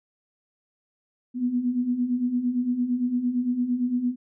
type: beating tone pair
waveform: sine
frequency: 240 / 248.8 Hz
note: B3 / B3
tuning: -49 / +13 cents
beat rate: 8.8 Hz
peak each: -29 / -23 dBFS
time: 1.34-4.16 s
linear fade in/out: 50 ms
effects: none